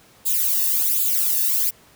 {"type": "noise with flanger", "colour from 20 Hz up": "violet", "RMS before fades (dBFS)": -20, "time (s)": [0.25, 1.71], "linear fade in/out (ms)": 20, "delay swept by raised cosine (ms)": [0.26, 1.12], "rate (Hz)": 1.3, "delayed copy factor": 0.95, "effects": ["pink hiss -52 dBFS RMS until 1.95 s", "high-pass 60 Hz 12 dB/octave"]}